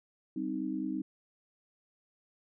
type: chord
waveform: sine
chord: C minor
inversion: second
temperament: equal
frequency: 196 / 261.6 / 311.1 Hz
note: G3 / C4 / Eb4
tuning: 0 / 0 / 0 cents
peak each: -39 / -36 / -35 dBFS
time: 0.36-1.02 s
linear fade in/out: 5 ms
effects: none